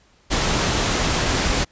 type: noise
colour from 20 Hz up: pink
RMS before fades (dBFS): -20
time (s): 0.3-1.65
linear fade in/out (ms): 20
effects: pink hiss -57 dBFS RMS until 1.71 s + resampled to 16000 Hz